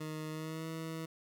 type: tone with pitch glide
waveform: 20% pulse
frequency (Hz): 155.6 to 161.55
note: D#3 to E3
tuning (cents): 0 to -35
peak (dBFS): -34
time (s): 0-1.06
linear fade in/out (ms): 10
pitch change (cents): +65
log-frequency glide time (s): 0.3-0.67
effects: none